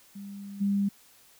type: tone with level steps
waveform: sine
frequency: 200 Hz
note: G3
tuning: 35 cents sharp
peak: -38 / -23 dBFS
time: 0.15-0.89 s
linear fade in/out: 10 ms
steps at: 0.6 s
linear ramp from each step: 20 ms
effects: white hiss -58 dBFS RMS until 1.39 s